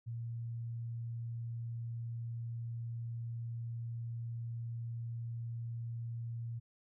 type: tone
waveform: sine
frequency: 116.54 Hz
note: A#2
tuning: in tune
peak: -38 dBFS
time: 0.06-6.6 s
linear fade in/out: 20 ms
effects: none